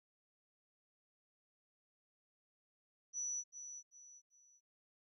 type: tone with echo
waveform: sine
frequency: 5920 Hz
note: F#8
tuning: in tune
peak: -38 dBFS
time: 3.13-3.44 s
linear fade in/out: 50 ms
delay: 390 ms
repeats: 3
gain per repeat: -9 dB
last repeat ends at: 4.61 s
effects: none